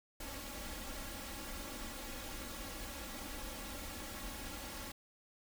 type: noise with comb filter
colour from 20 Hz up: pink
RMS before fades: -45 dBFS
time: 0.2-4.92 s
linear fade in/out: 5 ms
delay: 3.6 ms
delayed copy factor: +0.9
effects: none